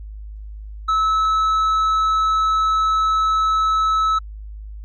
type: tone with tanh clipping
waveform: sine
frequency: 1300 Hz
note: E6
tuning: 24 cents flat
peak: -16 dBFS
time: 0.88-4.19 s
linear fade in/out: 10 ms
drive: 5 dB
effects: added 52 Hz sine -31 dBFS peak until 4.84 s + Opus 48 kbps